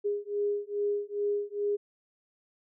sine beating tone pair, 408.9 / 411.3 Hz, G#4 / G#4, -27 / -17 cents, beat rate 2.4 Hz, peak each -31 dBFS, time 0.04-1.77 s, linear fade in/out 20 ms, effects none

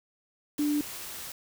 sine tone in noise, 294.8 Hz, D4, 7 cents sharp, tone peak -24 dBFS, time 0.59-0.81 s, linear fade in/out 2 ms, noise white, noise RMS -40 dBFS, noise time 0.58-1.32 s, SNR +13 dB, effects none

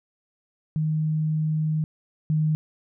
sine tone pair in turn, 155.56 / 154.91 Hz, D#3 / D#3, 0 / -7 cents, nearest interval unison, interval 7 cents, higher first, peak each -21 / -19 dBFS, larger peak second, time 0.76-1.84 / 2.3-2.55 s, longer first, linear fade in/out 0 ms, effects none

